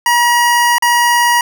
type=tone with dropouts; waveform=25% pulse; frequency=957 Hz; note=A#5; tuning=45 cents sharp; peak=-5 dBFS; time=0.06-1.41 s; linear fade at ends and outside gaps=2 ms; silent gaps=0.783-0.823 s; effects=none